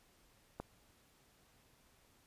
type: click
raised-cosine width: 1 ms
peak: -27 dBFS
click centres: 0.6 s
effects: pink hiss -69 dBFS RMS until 2.26 s + resampled to 32000 Hz